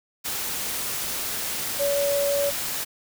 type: tone in noise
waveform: sine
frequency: 567 Hz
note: C#5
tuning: 39 cents sharp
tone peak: -21 dBFS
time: 1.79-2.51 s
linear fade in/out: 20 ms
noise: white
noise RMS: -29 dBFS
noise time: 0.24-2.85 s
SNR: +5 dB
effects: none